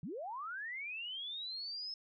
sine linear sweep, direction up, 130.81 to 5240 Hz, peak -40 dBFS, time 0.03-1.94 s, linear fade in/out 2 ms, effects none

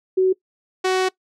sine / sawtooth tone pair in turn, 374.9 / 373.5 Hz, F#4 / F#4, +23 / +16 cents, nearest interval unison, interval 7 cents, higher first, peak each -13 dBFS, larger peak neither, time 0.17-0.33 / 0.84-1.09 s, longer second, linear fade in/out 10 ms, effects noise-tail reverb RT60 0.1 s tail -21 dB re dry + low-pass 7000 Hz 12 dB/octave

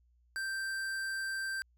sine tone with hard clipping, 1568 Hz, G6, in tune, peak -36 dBFS, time 0.36-1.62 s, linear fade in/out 0 ms, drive 14 dB, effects added 60 Hz sine -65 dBFS peak until 1.77 s

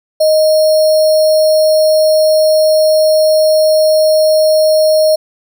sine tone with sample-and-hold, 623 Hz, D#5, 2 cents sharp, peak -6 dBFS, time 0.2-5.16 s, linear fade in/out 10 ms, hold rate 4900 Hz, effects none

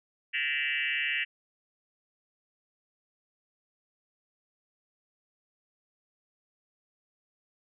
sine tone with frequency modulation, 2321 Hz, D7, 21 cents flat, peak -27 dBFS, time 0.33-1.25 s, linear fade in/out 20 ms, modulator 144 Hz, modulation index 4.1, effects none

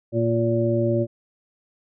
harmonic tone with a mistuned harmonic, 116.5 Hz, A#2, 1 cent flat, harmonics 1 / 2 / 3 / 5, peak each -23 / -26 / -23 / -24 dBFS, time 0.12-1.07 s, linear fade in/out 50 ms, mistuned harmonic 5, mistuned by -26 cents, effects none

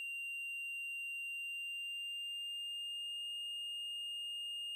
triangle tone with pitch glide, 2774 to 2831 Hz, F7 to F7, -12 to +23 cents, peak -39 dBFS, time 0-4.75 s, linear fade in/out 0 ms, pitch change +35 cents, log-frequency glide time 1.23-3.32 s, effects none

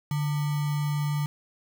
sine tone with sample-and-hold, 146.83 Hz, D3, in tune, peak -24 dBFS, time 0.11-1.26 s, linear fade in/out 2 ms, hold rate 1050 Hz, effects none

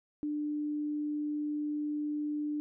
sine tone, 297.6 Hz, D4, 23 cents sharp, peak -31 dBFS, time 0.23-2.6 s, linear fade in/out 0 ms, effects none

